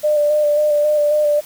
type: tone with vibrato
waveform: sine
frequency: 596 Hz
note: D5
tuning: 25 cents sharp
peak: -12 dBFS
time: 0.03-1.41 s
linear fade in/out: 20 ms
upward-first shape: square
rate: 3.7 Hz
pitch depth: 19 cents each way
effects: white hiss -40 dBFS RMS until 1.45 s